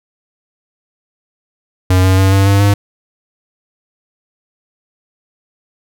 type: tone with pitch steps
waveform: square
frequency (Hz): 92.5 / 94.17 / 95.87 / 97.6 / 99.37 / 101.16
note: F#2 / F#2 / G2 / G2 / G2 / G#2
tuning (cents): 0 / +31 / -38 / -7 / +24 / -45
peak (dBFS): -8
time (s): 1.9-2.74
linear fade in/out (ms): 5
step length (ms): 140
effects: none